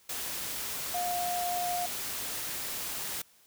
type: tone in noise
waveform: sine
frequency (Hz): 710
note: F5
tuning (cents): +28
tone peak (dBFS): -30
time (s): 0.94-1.86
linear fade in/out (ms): 5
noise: white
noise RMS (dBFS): -36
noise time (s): 0.09-3.22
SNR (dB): +3
effects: white hiss -62 dBFS RMS until 3.46 s